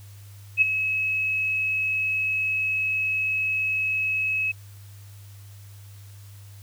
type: tone with ADSR envelope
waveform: sine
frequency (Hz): 2571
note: E7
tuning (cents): -44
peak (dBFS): -12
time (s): 0.57-4.52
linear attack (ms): 47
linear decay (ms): 14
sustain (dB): -10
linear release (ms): 11
effects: added 100 Hz sine -42 dBFS peak until 6.62 s + white hiss -54 dBFS RMS until 6.62 s